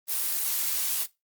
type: noise with amplitude modulation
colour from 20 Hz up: blue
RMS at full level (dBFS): -26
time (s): 0.07-1.07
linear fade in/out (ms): 50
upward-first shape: sine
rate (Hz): 79.2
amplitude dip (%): 35
effects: noise-tail reverb RT60 0.2 s tail -18 dB re dry + Opus 24 kbps